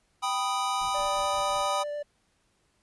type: chord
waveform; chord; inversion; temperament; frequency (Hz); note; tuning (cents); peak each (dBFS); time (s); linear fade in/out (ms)
square; G augmented; none; equal; 784 / 987.8 / 1244.5; G5 / B5 / D#6; 0 / 0 / 0; -32 / -32 / -31; 0.22-1.84; 20
type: noise with tremolo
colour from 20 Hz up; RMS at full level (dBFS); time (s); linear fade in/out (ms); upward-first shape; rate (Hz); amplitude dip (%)
brown; -46; 0.8-1.68; 10; sine; 5.6; 75
type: tone with vibrato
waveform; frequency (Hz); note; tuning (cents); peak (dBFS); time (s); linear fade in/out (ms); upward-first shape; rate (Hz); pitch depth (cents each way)
triangle; 587.3; D5; 0; -29; 0.94-2.03; 10; sine; 10; 9
effects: pink hiss -70 dBFS RMS until 2.82 s + resampled to 24000 Hz